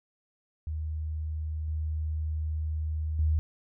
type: tone with level steps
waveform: sine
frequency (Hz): 77.78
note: D#2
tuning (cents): 0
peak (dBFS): -30 / -28 / -22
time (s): 0.67-3.39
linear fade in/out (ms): 0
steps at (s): 1.68 / 3.19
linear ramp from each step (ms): 2
effects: none